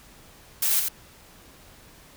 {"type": "noise with echo", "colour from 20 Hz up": "blue", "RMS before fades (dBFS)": -23, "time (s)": [0.62, 0.8], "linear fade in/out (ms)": 5, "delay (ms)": 86, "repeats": 1, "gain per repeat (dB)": -4, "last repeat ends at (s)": 0.886, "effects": ["pink hiss -51 dBFS RMS until 2.16 s"]}